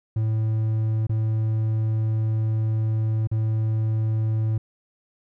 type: tone with dropouts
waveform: triangle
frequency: 110 Hz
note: A2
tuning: in tune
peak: -18 dBFS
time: 0.16-4.58 s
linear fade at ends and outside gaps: 5 ms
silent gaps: 1.069-1.094 / 3.273-3.314 s
effects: none